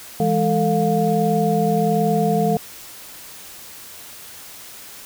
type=tone cluster; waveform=sine; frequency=165.6 / 206.9 / 445 / 706 Hz; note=E3 / G#3 / A4 / F5; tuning=+8 / -6 / +20 / +19 cents; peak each=-21 dBFS; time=0.2-2.57 s; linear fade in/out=2 ms; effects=white hiss -39 dBFS RMS until 5.05 s